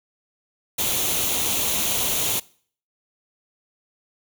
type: noise with comb filter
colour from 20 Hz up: white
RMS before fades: -23 dBFS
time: 0.78-2.4 s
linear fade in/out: 10 ms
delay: 0.3 ms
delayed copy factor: +0.55
effects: noise-tail reverb RT60 0.5 s tail -22 dB re dry